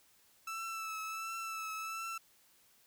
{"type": "tone with vibrato", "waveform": "30% pulse", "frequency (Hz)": 1318.5, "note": "E6", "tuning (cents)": 0, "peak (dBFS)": -36, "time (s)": [0.47, 2.18], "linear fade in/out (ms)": 5, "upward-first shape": "triangle", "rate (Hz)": 1.4, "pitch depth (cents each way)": 34, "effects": ["white hiss -67 dBFS RMS until 2.86 s"]}